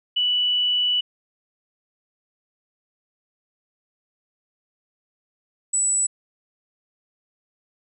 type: tone pair in turn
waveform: sine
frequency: 2960 / 7902 Hz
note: F#7 / B8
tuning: 0 / 0 cents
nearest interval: octave + perfect fourth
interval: 1700 cents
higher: second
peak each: -18 dBFS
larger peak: neither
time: 0.16-1.01 / 5.73-6.07 s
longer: first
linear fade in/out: 10 ms
effects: none